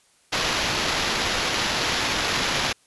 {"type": "noise with sample-and-hold", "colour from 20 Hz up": "white", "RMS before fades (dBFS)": -24, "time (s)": [0.32, 2.73], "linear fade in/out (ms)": 10, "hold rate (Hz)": 8820, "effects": ["white hiss -60 dBFS RMS until 2.86 s", "resampled to 24000 Hz"]}